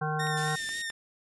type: harmonic tone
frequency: 153.7 Hz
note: D#3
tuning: 21 cents flat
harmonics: 1 / 3 / 5 / 7 / 9 / 10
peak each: -31 / -37 / -33 / -37 / -39 / -38 dBFS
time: 0.01-0.56 s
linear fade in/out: 10 ms
type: tone with vibrato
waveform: sawtooth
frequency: 1820 Hz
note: A#6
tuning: 42 cents flat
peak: -29 dBFS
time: 0.19-0.91 s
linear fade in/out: 10 ms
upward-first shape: sine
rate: 3.7 Hz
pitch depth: 34 cents each way
type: click train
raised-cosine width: 0.3 ms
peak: -26 dBFS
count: 4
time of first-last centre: 0.27-0.902 s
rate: 4.75 Hz
type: band-stop noise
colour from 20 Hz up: white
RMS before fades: -41 dBFS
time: 0.37-0.82 s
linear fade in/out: 2 ms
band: 490 to 2300 Hz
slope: 24 dB/octave
effects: resampled to 24000 Hz